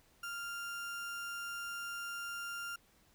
35% pulse tone, 1395 Hz, F6, 2 cents flat, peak -38 dBFS, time 0.23-2.76 s, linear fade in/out 5 ms, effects pink hiss -68 dBFS RMS until 3.14 s

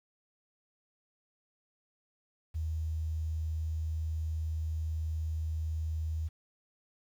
sine tone with quantisation, 79.4 Hz, D#2, 36 cents sharp, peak -31 dBFS, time 2.54-6.29 s, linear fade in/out 20 ms, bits 10, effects none

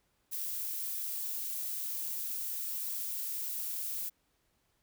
violet noise, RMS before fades -37 dBFS, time 0.31-4.1 s, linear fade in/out 20 ms, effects pink hiss -75 dBFS RMS until 4.82 s

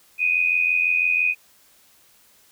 sine tone with amplitude modulation, 2489 Hz, D#7, in tune, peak -14 dBFS, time 0.18-1.35 s, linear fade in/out 50 ms, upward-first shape sine, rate 86 Hz, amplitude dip 70%, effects white hiss -56 dBFS RMS until 2.51 s

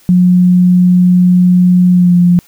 sine tone with pitch glide, 180 to 175.99 Hz, F#3 to F3, -47 to +14 cents, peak -4 dBFS, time 0.09-2.39 s, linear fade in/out 0 ms, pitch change -39 cents, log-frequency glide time 1.92-2.15 s, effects white hiss -46 dBFS RMS until 2.47 s

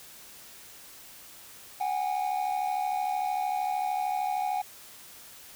triangle tone pair together, 742.8 / 816 Hz, F#5 / G#5, +7 / -31 cents, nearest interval major second, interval 162 cents, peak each -27 dBFS, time 1.8-4.62 s, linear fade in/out 10 ms, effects tanh soft clip ceiling -20 dBFS + white hiss -49 dBFS RMS until 5.55 s

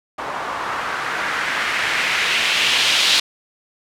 blue noise with low-pass filter sweep, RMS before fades -20 dBFS, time 0.18-3.2 s, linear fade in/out 5 ms, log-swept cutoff 950 to 3700 Hz, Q 1.8, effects none

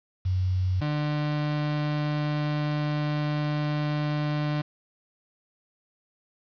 sine / 35% pulse tone pair in turn, 92.5 / 149.19 Hz, F#2 / D3, 0 / +28 cents, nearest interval minor sixth, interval 828 cents, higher second, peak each -22 / -23 dBFS, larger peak first, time 0.25-0.81 / 0.81-4.62 s, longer second, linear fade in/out 10 ms, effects resampled to 11025 Hz + 8-bit

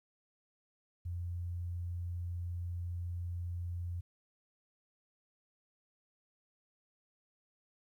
sine tone, 87.31 Hz, F2, in tune, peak -36 dBFS, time 1.05-4.01 s, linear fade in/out 10 ms, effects 12-bit

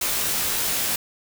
white noise with comb filter, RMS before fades -24 dBFS, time 0.01-0.96 s, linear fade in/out 5 ms, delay 17 ms, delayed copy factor -0.6, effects none

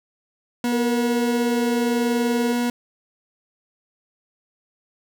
40% pulse tone, 241.4 Hz, B3, 39 cents flat, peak -19 dBFS, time 0.64-2.7 s, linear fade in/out 2 ms
sine tone with pitch glide, 466.2 to 462.2 Hz, A#4 to A#4, 0 to -15 cents, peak -24 dBFS, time 0.72-2.53 s, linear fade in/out 5 ms, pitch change -15 cents, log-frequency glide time 1.43-1.62 s
effects none

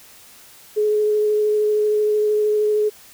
sine tone with vibrato, 423.3 Hz, G#4, 33 cents sharp, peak -15 dBFS, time 0.76-2.9 s, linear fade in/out 20 ms, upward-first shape sine, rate 13 Hz, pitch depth 11 cents each way, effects white hiss -46 dBFS RMS until 3.13 s

